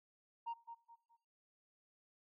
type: tone with echo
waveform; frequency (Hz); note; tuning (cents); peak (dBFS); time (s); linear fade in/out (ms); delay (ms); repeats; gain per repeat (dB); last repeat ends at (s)
sine; 930; A#5; -4; -37; 0.46-0.54; 20; 210; 3; -10; 1.17
effects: noise-tail reverb RT60 0.7 s tail -22 dB re dry + tanh soft clip ceiling -38 dBFS